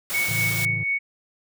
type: noise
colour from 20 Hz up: white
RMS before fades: -29 dBFS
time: 0.1-0.65 s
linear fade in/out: 0 ms
type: tone with tremolo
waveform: sine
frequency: 2223 Hz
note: C#7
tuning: 4 cents sharp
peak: -20 dBFS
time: 0.13-0.99 s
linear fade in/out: 20 ms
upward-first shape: sine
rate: 4.1 Hz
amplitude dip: 50%
type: chord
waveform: triangle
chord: A major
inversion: none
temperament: equal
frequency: 110 / 138.59 / 164.81 Hz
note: A2 / C#3 / E3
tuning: 0 / 0 / 0 cents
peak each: -27 / -32 / -31 dBFS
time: 0.28-0.84 s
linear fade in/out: 10 ms
effects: none